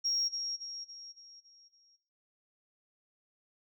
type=tone with echo; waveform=sine; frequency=5588 Hz; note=F8; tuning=in tune; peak=-27 dBFS; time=0.04-0.29 s; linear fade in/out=20 ms; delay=280 ms; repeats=6; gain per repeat=-6 dB; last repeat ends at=1.97 s; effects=noise-tail reverb RT60 0.6 s tail -19 dB re dry + tanh soft clip ceiling -23 dBFS